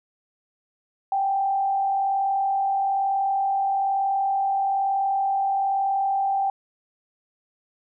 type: tone with frequency modulation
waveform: sine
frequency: 784 Hz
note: G5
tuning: in tune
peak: -20 dBFS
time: 1.12-6.5 s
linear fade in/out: 2 ms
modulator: 41.1 Hz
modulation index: 0.44
effects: none